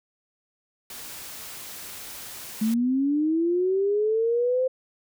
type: noise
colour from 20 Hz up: white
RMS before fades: -39 dBFS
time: 0.9-2.74 s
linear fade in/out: 2 ms
type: linear sweep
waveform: sine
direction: up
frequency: 213.3 to 522 Hz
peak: -20 dBFS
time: 2.61-4.68 s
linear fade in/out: 10 ms
effects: none